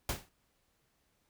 pink noise with exponential decay, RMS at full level -30 dBFS, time 0.09-0.29 s, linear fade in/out 2 ms, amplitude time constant 42 ms, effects pink hiss -75 dBFS RMS until 1.29 s

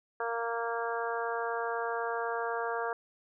harmonic tone, 232 Hz, A#3, 8 cents flat, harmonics 2 / 3 / 4 / 5 / 6 / 7, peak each -35 / -37 / -38 / -39 / -40 / -40 dBFS, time 0.2-2.93 s, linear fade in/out 2 ms, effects none

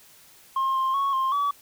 sine tone with pitch steps, 1066 / 1056 / 1106 / 1058 / 1142 Hz, C6 / C6 / C#6 / C6 / D6, +32 / +16 / -4 / +19 / -49 cents, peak -19 dBFS, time 0.56-1.51 s, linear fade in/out 5 ms, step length 190 ms, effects tanh soft clip ceiling -20 dBFS + white hiss -53 dBFS RMS until 1.61 s

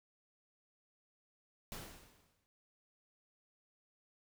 pink noise with exponential decay, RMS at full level -44 dBFS, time 1.72-2.46 s, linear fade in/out 0 ms, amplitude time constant 160 ms, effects none

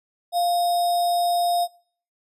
sine tone with sample-and-hold, 698.5 Hz, F5, in tune, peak -18 dBFS, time 0.32-1.68 s, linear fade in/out 50 ms, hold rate 4410 Hz, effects noise-tail reverb RT60 0.5 s tail -22 dB re dry + resampled to 32000 Hz

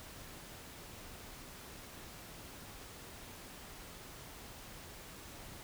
silence, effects pink hiss -51 dBFS RMS until 5.63 s

